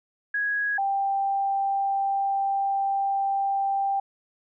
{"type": "tone pair in turn", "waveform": "sine", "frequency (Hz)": [1661.2, 787.8], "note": ["G#6", "G5"], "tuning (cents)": [0, 8], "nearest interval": "octave + minor second", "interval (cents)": 1292, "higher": "first", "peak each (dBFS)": [-23, -22], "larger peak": "second", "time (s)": [[0.34, 0.78], [0.78, 4]], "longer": "second", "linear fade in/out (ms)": 5, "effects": []}